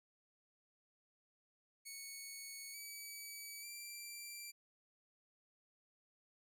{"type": "tone with pitch steps", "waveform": "10% pulse", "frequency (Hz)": [2217, 2285, 2354], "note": ["C#7", "D7", "D7"], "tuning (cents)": [0, -48, 3], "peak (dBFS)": -39, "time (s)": [1.85, 4.52], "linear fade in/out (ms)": 20, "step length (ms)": 890, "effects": []}